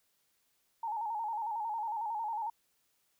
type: tone with vibrato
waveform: sine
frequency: 880 Hz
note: A5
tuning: in tune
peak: -33 dBFS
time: 0.83-2.5 s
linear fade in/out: 5 ms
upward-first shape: square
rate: 11 Hz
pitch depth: 73 cents each way
effects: white hiss -75 dBFS RMS until 3.19 s